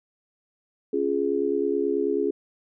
sine chord, Db major, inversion none, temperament just, 277.2 / 346.5 / 415.8 Hz, Db4 / F4 / Ab4, 0 / -14 / +2 cents, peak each -28 / -27 / -24 dBFS, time 0.93-2.31 s, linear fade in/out 5 ms, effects none

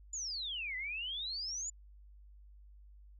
sine exponential two-way sweep, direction down then up, 7130 to 1975.5 to 7130 Hz, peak -37 dBFS, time 0.13-1.7 s, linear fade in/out 5 ms, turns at 0.76 s, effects added 50 Hz sine -54 dBFS peak until 3.19 s

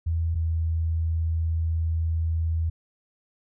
sine tone pair in turn, 82.41 / 81.6 Hz, E2 / E2, 0 / -17 cents, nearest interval unison, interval 17 cents, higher first, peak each -22 dBFS, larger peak neither, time 0.06-0.35 / 0.35-2.7 s, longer second, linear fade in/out 10 ms, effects none

